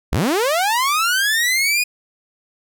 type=linear sweep; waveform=sawtooth; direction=up; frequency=39.8 to 2489 Hz; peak=-12 dBFS; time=0.12-1.84 s; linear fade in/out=10 ms; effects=none